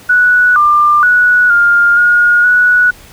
sine tone with pitch steps, 1474 / 1193 / 1469 / 1407 / 1434 / 1470 Hz, F#6 / D6 / F#6 / F6 / F6 / F#6, -7 / +27 / -13 / +12 / +45 / -12 cents, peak -5 dBFS, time 0.09-2.91 s, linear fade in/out 10 ms, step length 470 ms, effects pink hiss -38 dBFS RMS until 3.12 s

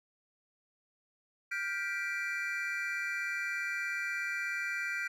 triangle chord, G dominant seventh, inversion third, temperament just, 1411.2 / 1568 / 1960 / 2352 Hz, F6 / G6 / B6 / D7, +18 / 0 / -14 / +2 cents, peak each -38 / -37 / -37 / -36 dBFS, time 1.51-5.08 s, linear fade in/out 10 ms, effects none

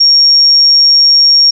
sine tone, 5550 Hz, F8, 12 cents flat, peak -3 dBFS, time 0-1.51 s, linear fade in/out 10 ms, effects none

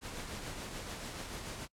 pink noise with tremolo, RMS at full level -41 dBFS, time 0.01-1.68 s, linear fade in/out 50 ms, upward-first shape triangle, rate 6.9 Hz, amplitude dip 40%, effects noise-tail reverb RT60 0.1 s tail -25 dB re dry + low-pass 10000 Hz 12 dB/octave

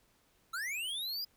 square linear sweep, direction up, 1290 to 4968 Hz, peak -36 dBFS, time 0.53-1.25 s, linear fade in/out 10 ms, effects pink hiss -70 dBFS RMS until 1.36 s

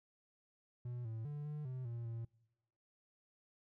triangle tone with pitch steps, 122 / 112.4 / 146.9 / 149.6 / 128.4 / 117.5 / 115.2 Hz, B2 / A2 / D3 / D3 / C3 / A#2 / A#2, -21 / +37 / +1 / +32 / -32 / +14 / -20 cents, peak -39 dBFS, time 0.85-2.25 s, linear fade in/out 5 ms, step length 200 ms, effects noise-tail reverb RT60 1.0 s tail -24 dB re dry

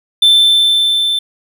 triangle tone with level ramp, 3542 Hz, A7, 11 cents sharp, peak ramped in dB -3 to -11 dBFS, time 0.22-1.19 s, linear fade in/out 5 ms, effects none

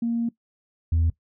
sine tone pair in turn, 233.1 / 82.19 Hz, A#3 / E2, 0 / -5 cents, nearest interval octave + tritone, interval 1805 cents, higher first, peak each -21 / -16 dBFS, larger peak second, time 0.02-0.29 / 0.92-1.1 s, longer first, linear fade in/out 5 ms, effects noise-tail reverb RT60 0.1 s tail -19 dB re dry + tanh soft clip ceiling -16 dBFS

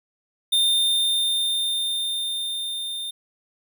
square tone with level ramp, 3622 Hz, A7, 49 cents sharp, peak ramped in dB -17 to -29 dBFS, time 0.52-3.11 s, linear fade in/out 10 ms, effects none

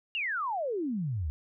sine exponential sweep, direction down, 2900 to 69.3 Hz, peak -29 dBFS, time 0.15-1.3 s, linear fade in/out 0 ms, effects none

